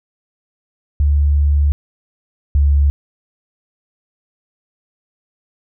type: tone pair in turn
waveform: sine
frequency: 72.4 / 71.28 Hz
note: D2 / C#2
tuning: -24 / +49 cents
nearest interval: unison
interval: 27 cents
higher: first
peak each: -10 / -9 dBFS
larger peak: second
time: 1-1.72 / 2.55-2.9 s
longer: first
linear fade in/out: 0 ms
effects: none